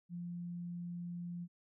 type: tone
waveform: sine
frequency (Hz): 174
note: F3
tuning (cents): -6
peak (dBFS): -40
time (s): 0.09-1.48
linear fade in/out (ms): 50
effects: none